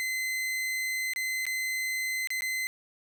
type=tone with dropouts; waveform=40% pulse; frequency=2050 Hz; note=C7; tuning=36 cents flat; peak=-28 dBFS; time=0-2.67 s; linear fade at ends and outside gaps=0 ms; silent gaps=1.135-1.161 / 1.454-1.466 / 2.273-2.304 / 2.408-2.421 s; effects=none